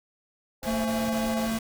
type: chord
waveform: sine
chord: C augmented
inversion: none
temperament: equal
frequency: 523.3 / 659.3 / 830.6 Hz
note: C5 / E5 / G#5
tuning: 0 / 0 / 0 cents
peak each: -33 / -37 / -36 dBFS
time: 0.62-1.49 s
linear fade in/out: 50 ms
type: noise bursts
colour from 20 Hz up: pink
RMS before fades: -37 dBFS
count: 4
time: 0.63-1.588 s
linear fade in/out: 0 ms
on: 220 ms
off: 26 ms
type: tone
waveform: square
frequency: 224.6 Hz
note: A3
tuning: 36 cents sharp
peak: -27 dBFS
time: 0.66-1.59 s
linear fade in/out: 20 ms
effects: none